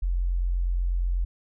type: tone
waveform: sine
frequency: 44.14 Hz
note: F1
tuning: 19 cents sharp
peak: -22 dBFS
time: 0.02-1.25 s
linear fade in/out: 10 ms
effects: none